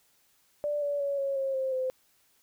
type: tone with pitch steps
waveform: sine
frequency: 587.3 / 574.9 / 562.7 / 550.8 / 539.2 / 527.8 / 516.6 Hz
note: D5 / D5 / C#5 / C#5 / C#5 / C5 / C5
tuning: 0 / -37 / +26 / -11 / -48 / +15 / -22 cents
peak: -27 dBFS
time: 0.64-1.9 s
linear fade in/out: 0 ms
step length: 180 ms
effects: white hiss -67 dBFS RMS until 2.42 s